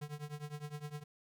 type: tone with tremolo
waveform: square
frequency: 148.3 Hz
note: D3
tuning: 17 cents sharp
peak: -39 dBFS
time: 0.01-1.04 s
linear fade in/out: 10 ms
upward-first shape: triangle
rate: 9.8 Hz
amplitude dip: 95%
effects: none